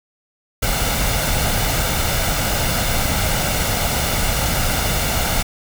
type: noise with comb filter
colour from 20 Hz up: pink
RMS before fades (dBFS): -19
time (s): 0.62-5.43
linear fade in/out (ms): 10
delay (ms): 1.4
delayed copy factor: +0.5
effects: none